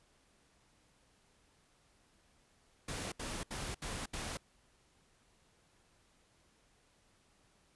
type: noise bursts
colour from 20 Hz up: pink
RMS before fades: -41 dBFS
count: 5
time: 2.88-4.372 s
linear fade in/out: 5 ms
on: 240 ms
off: 73 ms
effects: pink hiss -70 dBFS RMS until 7.75 s + resampled to 24000 Hz